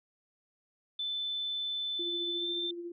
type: tone with pitch glide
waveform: sine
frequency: 3520 to 3565 Hz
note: A7 to A7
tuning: 0 to +22 cents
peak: -32 dBFS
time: 0.99-2.71 s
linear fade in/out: 5 ms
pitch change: +22 cents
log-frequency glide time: 2.34-2.49 s
type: tone with tremolo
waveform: sine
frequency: 345.2 Hz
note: F4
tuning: 20 cents flat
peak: -36 dBFS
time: 1.99-2.92 s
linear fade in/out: 5 ms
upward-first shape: sine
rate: 14 Hz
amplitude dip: 40%
effects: none